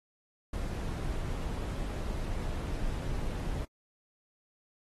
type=noise; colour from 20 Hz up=brown; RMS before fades=-34 dBFS; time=0.53-3.65 s; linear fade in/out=5 ms; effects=AAC 32 kbps